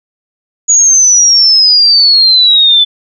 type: exponential sweep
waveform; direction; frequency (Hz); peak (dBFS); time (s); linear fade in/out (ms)
sine; down; 6800 to 3480; -3; 0.68-2.85; 20
effects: none